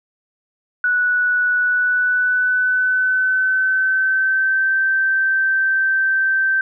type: tone with pitch glide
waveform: sine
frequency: 1475 to 1555.5 Hz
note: F#6 to G6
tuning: -6 to -14 cents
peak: -14 dBFS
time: 0.84-6.61 s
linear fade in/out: 2 ms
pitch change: +92 cents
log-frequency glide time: 1.59-4.75 s
effects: none